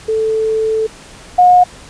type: tone pair in turn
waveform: sine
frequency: 440 / 721 Hz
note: A4 / F#5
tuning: 0 / -45 cents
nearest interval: major sixth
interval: 855 cents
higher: second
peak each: -12 / -4 dBFS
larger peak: second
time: 0.08-0.87 / 1.38-1.64 s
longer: first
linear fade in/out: 10 ms
effects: pink hiss -37 dBFS RMS until 1.89 s + resampled to 22050 Hz